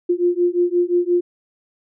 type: beating tone pair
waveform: sine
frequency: 349.2 / 354.9 Hz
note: F4 / F4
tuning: 0 / +28 cents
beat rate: 5.7 Hz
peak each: -18 dBFS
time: 0.09-1.21 s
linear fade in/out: 10 ms
effects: none